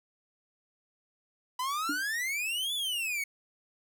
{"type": "exponential two-way sweep", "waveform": "45% pulse", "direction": "up then down", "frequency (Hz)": [987, 3520, 2189], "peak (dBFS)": -30, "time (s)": [1.59, 3.24], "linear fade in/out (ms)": 5, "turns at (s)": 2.74}
{"type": "tone with exponential decay", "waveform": "sine", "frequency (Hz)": 292.9, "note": "D4", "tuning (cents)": -5, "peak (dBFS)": -28, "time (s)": [1.89, 2.05], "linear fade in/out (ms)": 5, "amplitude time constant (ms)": 34}
{"effects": []}